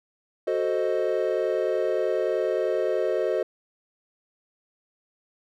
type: chord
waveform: triangle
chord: F# diminished seventh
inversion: none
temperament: equal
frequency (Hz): 370 / 440 / 523.3 / 622.3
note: F#4 / A4 / C5 / Eb5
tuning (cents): 0 / 0 / 0 / 0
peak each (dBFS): -26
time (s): 0.47-3.43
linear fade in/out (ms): 5
effects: none